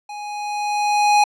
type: tone with level ramp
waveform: square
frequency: 830.6 Hz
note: G#5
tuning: in tune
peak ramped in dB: -31 to -11 dBFS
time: 0.09-1.24 s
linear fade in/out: 5 ms
effects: low-pass 7000 Hz 12 dB/octave